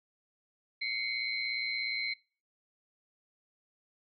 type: tone cluster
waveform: sine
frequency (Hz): 2106 / 2223 / 4101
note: C7 / C#7 / C8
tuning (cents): +11 / +4 / -36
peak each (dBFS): -38 / -35 / -37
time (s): 0.81-2.14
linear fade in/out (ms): 10
effects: noise-tail reverb RT60 0.4 s tail -25 dB re dry